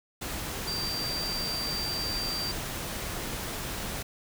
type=tone in noise; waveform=sine; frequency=4699 Hz; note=D8; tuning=in tune; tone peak=-31 dBFS; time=0.67-2.52 s; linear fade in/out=10 ms; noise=pink; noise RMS=-35 dBFS; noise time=0.21-4.03 s; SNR=+1 dB; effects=none